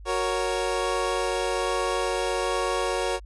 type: chord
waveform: 25% pulse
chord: F# major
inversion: none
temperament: equal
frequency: 370 / 466.2 / 554.4 Hz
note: F#4 / A#4 / C#5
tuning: 0 / 0 / 0 cents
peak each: -25 dBFS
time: 0.05-3.2 s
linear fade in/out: 50 ms
effects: added 50 Hz sine -40 dBFS peak until 3.25 s + resampled to 24000 Hz